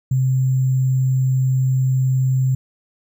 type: tone with sample-and-hold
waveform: sine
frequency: 130.81 Hz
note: C3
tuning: in tune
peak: -14 dBFS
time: 0.11-2.55 s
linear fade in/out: 5 ms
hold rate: 7350 Hz
effects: none